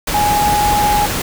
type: tone in noise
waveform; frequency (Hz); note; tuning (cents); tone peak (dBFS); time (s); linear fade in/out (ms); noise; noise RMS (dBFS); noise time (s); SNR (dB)
sine; 830.6; G#5; 0; -12; 0.14-1.06; 5; pink; -19; 0.07-1.22; +4
effects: none